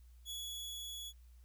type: tone with level ramp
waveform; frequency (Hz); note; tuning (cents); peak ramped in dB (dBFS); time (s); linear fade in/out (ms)
sawtooth; 3381; G#7; +30; -38 to -41; 0.25-1.13; 50
effects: added 60 Hz sine -56 dBFS peak until 1.44 s + white hiss -75 dBFS RMS until 1.44 s